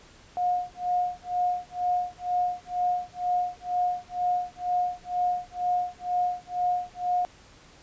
sine tone with tremolo, 718 Hz, F5, 48 cents sharp, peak -21 dBFS, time 0.37-7.25 s, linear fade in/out 0 ms, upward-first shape sine, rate 2.1 Hz, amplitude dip 100%, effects pink hiss -53 dBFS RMS until 7.82 s + resampled to 16000 Hz

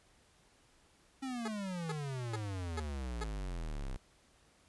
square exponential sweep, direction down, 272.3 to 30.98 Hz, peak -38 dBFS, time 1.22-3.97 s, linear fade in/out 10 ms
15% pulse tone bursts, 424.2 Hz, G#4, 37 cents sharp, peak -31 dBFS, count 5, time 1.45-3.24 s, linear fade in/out 5 ms, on 30 ms, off 410 ms
effects pink hiss -67 dBFS RMS until 4.68 s + resampled to 24000 Hz

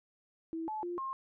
sine tone with pitch steps, 326.4 / 863 / 350.3 / 1067 Hz, E4 / A5 / F4 / C6, -17 / -34 / +5 / +34 cents, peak -35 dBFS, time 0.53-1.13 s, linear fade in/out 0 ms, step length 150 ms, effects none

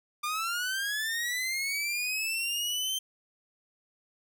sawtooth linear sweep, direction up, 1190 to 3136 Hz, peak -26 dBFS, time 0.23-2.99 s, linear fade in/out 10 ms, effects none

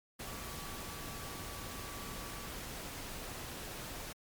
sine tone in noise, 1148 Hz, D6, 40 cents flat, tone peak -52 dBFS, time 0.26-2.49 s, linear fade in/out 10 ms, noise pink, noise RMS -44 dBFS, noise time 0.19-4.13 s, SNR -11 dB, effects MP3 96 kbps

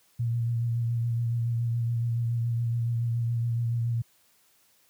sine tone with vibrato, 117.3 Hz, A#2, 11 cents sharp, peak -24 dBFS, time 0.19-4.02 s, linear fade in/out 10 ms, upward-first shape sine, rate 7.1 Hz, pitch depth 25 cents each way, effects white hiss -64 dBFS RMS until 4.89 s + high-pass 60 Hz 12 dB/octave

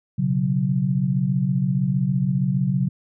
sine chord, B suspended second, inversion none, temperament equal, 123.47 / 138.59 / 185 Hz, B2 / C#3 / F#3, 0 / 0 / 0 cents, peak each -27 / -21 / -22 dBFS, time 0.18-2.89 s, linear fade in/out 10 ms, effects none

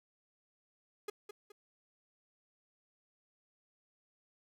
45% pulse tone with echo, 415.3 Hz, G#4, in tune, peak -37 dBFS, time 1.08-1.1 s, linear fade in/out 5 ms, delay 210 ms, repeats 2, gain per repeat -8 dB, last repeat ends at 1.52 s, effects none

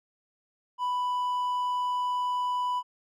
sine tone with hard clipping, 991 Hz, B5, 6 cents sharp, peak -27 dBFS, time 0.78-2.83 s, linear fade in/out 50 ms, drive 3 dB, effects none

